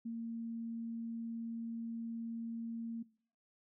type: tone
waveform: sine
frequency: 229.7 Hz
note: A#3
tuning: 25 cents flat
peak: -38 dBFS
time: 0.05-3.03 s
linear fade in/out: 10 ms
effects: noise-tail reverb RT60 0.5 s tail -21 dB re dry